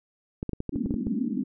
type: clicks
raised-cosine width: 3 ms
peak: -17 dBFS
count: 10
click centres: 0.429 / 0.493 / 0.533 / 0.604 / 0.693 / 0.758 / 0.86 / 0.908 / 0.941 / 1.069 s
type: band-pass noise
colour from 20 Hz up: pink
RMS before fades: -29 dBFS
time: 0.72-1.44 s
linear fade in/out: 10 ms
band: 210 to 280 Hz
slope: 48 dB/octave
effects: none